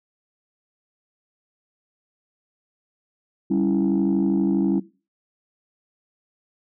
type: chord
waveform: sine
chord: C# diminished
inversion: second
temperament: equal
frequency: 196 / 277.2 / 329.6 Hz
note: G3 / C#4 / E4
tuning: 0 / 0 / 0 cents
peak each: -21 dBFS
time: 3.5-4.8 s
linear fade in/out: 10 ms
effects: noise-tail reverb RT60 0.3 s tail -17 dB re dry + tanh soft clip ceiling -13 dBFS